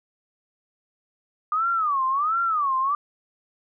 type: tone with vibrato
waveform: sine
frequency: 1200 Hz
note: D6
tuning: 37 cents sharp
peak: -20 dBFS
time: 1.52-2.95 s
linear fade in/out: 2 ms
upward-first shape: sine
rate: 1.4 Hz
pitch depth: 240 cents each way
effects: none